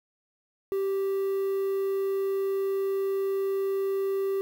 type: tone with quantisation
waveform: triangle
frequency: 390 Hz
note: G4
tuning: 9 cents flat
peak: -23 dBFS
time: 0.72-4.41 s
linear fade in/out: 0 ms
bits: 8
effects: none